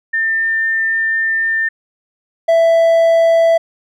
sine / triangle tone pair in turn, 1799 / 662.5 Hz, A6 / E5, +38 / +9 cents, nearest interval octave + perfect fourth, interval 1729 cents, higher first, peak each -13 / -6 dBFS, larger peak second, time 0.13-1.69 / 2.48-3.58 s, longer first, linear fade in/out 10 ms, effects none

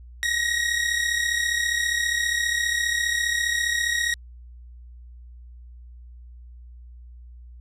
sawtooth tone pair together, 1872.1 / 1907 Hz, A#6 / A#6, +7 / +39 cents, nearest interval unison, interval 32 cents, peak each -21 dBFS, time 0.23-4.14 s, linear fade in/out 0 ms, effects added 60 Hz sine -41 dBFS peak until 7.6 s + low-pass 10000 Hz 12 dB/octave

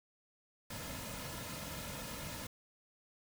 pink noise with comb filter, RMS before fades -44 dBFS, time 0.7-2.47 s, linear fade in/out 5 ms, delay 2.6 ms, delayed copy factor -0.65, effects none

